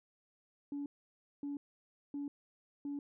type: tone bursts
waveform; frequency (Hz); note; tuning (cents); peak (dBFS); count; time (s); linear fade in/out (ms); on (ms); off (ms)
sine; 285.3; C#4; +50; -36; 4; 0.72-2.99; 2; 140; 570
effects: tanh soft clip ceiling -34 dBFS